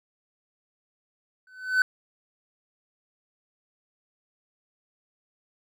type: tone with exponential growth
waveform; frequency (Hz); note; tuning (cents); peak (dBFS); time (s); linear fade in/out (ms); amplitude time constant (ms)
triangle; 1512; F#6; +37; -13; 1.47-1.82; 2; 75
effects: none